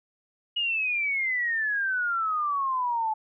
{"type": "exponential sweep", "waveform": "sine", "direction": "down", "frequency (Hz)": [2900, 859], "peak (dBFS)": -24, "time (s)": [0.56, 3.14], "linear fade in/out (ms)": 10, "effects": []}